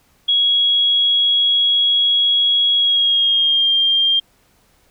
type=tone with pitch glide; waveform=sine; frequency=3322 to 3196 Hz; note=G#7 to G7; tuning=0 to +33 cents; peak=-12 dBFS; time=0.28-4.2 s; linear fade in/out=10 ms; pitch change=-67 cents; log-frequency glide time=2.75-3.72 s; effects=pink hiss -57 dBFS RMS until 4.9 s